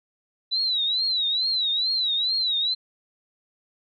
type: tone with vibrato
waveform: sine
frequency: 3951 Hz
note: B7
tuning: in tune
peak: -21 dBFS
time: 0.51-2.75 s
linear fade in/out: 20 ms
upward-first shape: triangle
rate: 2.3 Hz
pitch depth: 150 cents each way
effects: none